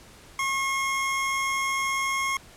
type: tone pair together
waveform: square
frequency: 1088 / 2151 Hz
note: C#6 / C7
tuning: -33 / +47 cents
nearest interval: octave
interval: 1180 cents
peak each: -28 dBFS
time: 0.39-2.37 s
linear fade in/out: 2 ms
effects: pink hiss -50 dBFS RMS until 2.56 s + low-pass 11000 Hz 12 dB/octave